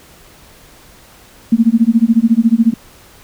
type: tone with tremolo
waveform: sine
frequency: 228.6 Hz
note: A#3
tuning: 34 cents flat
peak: -4 dBFS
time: 1.52-2.74 s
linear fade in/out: 5 ms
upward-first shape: sine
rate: 14 Hz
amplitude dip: 100%
effects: pink hiss -43 dBFS RMS until 3.23 s